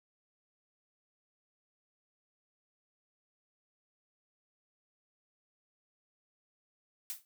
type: noise with exponential decay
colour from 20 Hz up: blue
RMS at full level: -35 dBFS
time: 7.1-7.25 s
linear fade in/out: 0 ms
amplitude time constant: 32 ms
effects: none